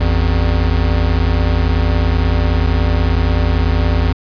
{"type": "tone pair together", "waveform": "square", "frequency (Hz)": [53.96, 84.5], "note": ["A1", "E2"], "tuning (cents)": [-33, 43], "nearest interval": "minor sixth", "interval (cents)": 776, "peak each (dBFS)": -15, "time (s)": [0, 4.13], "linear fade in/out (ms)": 10, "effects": ["resampled to 11025 Hz"]}